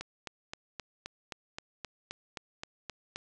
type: click train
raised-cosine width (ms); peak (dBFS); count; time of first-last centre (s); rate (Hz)
0.2; -21; 13; 0.01-3.16; 3.81
effects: resampled to 24000 Hz + 10-bit